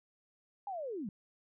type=linear sweep; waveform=sine; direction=down; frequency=830.6 to 174.61 Hz; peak=-37 dBFS; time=0.67-1.09 s; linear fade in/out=2 ms; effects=none